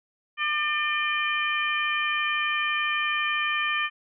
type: harmonic tone with a mistuned harmonic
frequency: 599 Hz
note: D5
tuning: 34 cents sharp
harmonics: 2 / 3 / 4 / 5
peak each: -29 / -28 / -28 / -32 dBFS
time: 0.37-3.9 s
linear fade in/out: 50 ms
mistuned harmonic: 5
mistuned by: +38 cents
effects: none